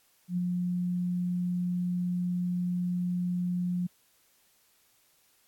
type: tone with ADSR envelope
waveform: sine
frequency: 178.1 Hz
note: F3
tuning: 34 cents sharp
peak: -25 dBFS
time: 0.28-3.87 s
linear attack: 91 ms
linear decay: 19 ms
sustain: -2 dB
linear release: 8 ms
effects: white hiss -66 dBFS RMS until 5.47 s + AAC 64 kbps